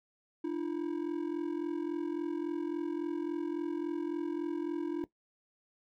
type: ring-modulated tone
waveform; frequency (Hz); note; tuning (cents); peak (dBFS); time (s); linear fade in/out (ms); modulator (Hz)
triangle; 320.1; D#4; +49; -27; 0.44-5.04; 0; 21.8
effects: noise-tail reverb RT60 0.1 s tail -17 dB re dry